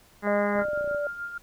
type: harmonic tone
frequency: 205 Hz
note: G#3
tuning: 22 cents flat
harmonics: 1 / 2 / 3 / 4 / 5 / 6 / 7 / 8 / 9 / 10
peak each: -28 / -31 / -33 / -34 / -35 / -36 / -36 / -37 / -38 / -38 dBFS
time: 0.22-0.65 s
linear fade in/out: 50 ms
type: tone with pitch glide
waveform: sine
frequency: 612 to 583.7 Hz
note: D#5 to D5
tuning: -29 to -11 cents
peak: -26 dBFS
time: 0.27-1.07 s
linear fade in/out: 2 ms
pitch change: -82 cents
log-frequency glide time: 0.51-0.89 s
type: clicks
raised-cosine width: 2 ms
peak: -30 dBFS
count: 12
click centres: 0.558 / 0.59 / 0.621 / 0.653 / 0.685 / 0.733 / 0.776 / 0.81 / 0.844 / 0.876 / 0.912 / 0.947 s
type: tone with tremolo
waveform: sine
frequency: 1402 Hz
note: F6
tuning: 6 cents sharp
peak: -30 dBFS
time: 0.59-1.38 s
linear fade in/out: 5 ms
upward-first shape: sine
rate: 6.6 Hz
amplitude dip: 55%
effects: pink hiss -57 dBFS RMS until 1.42 s